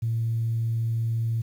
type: tone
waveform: sine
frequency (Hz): 114.3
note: A#2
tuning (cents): -34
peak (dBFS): -22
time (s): 0.02-1.42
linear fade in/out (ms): 10
effects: tanh soft clip ceiling -18 dBFS + 9-bit